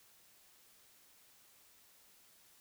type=silence; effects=white hiss -65 dBFS RMS until 2.6 s